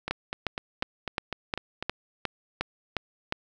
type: two click trains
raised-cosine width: 0.3 ms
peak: -11 / -15 dBFS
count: 10 / 8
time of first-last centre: 0.11-3.324 / 0.08-1.826 s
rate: 2.8 / 4.01 Hz
effects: none